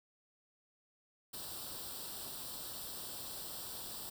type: noise with comb filter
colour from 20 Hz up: white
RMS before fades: -45 dBFS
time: 1.33-4.1 s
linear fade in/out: 10 ms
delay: 0.23 ms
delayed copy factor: +0.75
effects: none

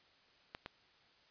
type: clicks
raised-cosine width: 0.3 ms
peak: -27 dBFS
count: 2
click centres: 0.549 / 0.661 s
effects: white hiss -67 dBFS RMS until 1.3 s + resampled to 11025 Hz

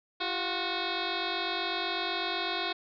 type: tone with frequency modulation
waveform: sine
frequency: 1480 Hz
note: F#6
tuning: in tune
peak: -29 dBFS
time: 0.2-2.73 s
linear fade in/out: 10 ms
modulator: 364 Hz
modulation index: 7.5
effects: none

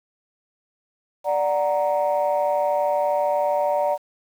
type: chord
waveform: sine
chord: D augmented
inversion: none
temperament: equal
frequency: 587.3 / 740 / 932.3 Hz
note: D5 / F#5 / A#5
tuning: 0 / 0 / 0 cents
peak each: -20 / -24 / -24 dBFS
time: 1.24-3.98 s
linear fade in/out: 50 ms
effects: tanh soft clip ceiling -12 dBFS + 8-bit

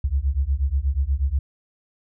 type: beating tone pair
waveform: sine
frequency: 64.7 / 73 Hz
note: C2 / D2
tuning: -19 / -10 cents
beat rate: 8.3 Hz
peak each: -22 dBFS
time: 0.04-1.39 s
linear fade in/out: 5 ms
effects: none

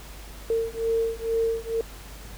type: beating tone pair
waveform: sine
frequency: 453.6 / 455.8 Hz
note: A#4 / A#4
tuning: -47 / -39 cents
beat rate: 2.2 Hz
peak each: -26 dBFS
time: 0.5-1.81 s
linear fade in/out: 2 ms
effects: added 50 Hz sine -41 dBFS peak until 2.37 s + pink hiss -45 dBFS RMS until 2.37 s

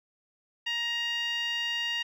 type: tone with band-pass filter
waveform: 10% pulse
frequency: 940 Hz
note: A#5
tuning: 14 cents sharp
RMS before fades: -31 dBFS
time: 0.66-2.03 s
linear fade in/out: 10 ms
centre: 2400 Hz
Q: 7.1
effects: none

